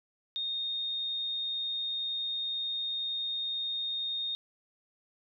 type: tone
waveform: sine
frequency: 3689 Hz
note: A#7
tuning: 19 cents flat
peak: -31 dBFS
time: 0.36-4.35 s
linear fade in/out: 0 ms
effects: none